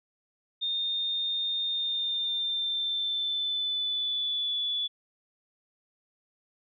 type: tone with pitch glide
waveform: sine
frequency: 3647 to 3442 Hz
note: A#7 to A7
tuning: -39 to -39 cents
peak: -27 dBFS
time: 0.61-4.88 s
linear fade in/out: 20 ms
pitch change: -100 cents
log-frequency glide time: 1.69-4.55 s
effects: none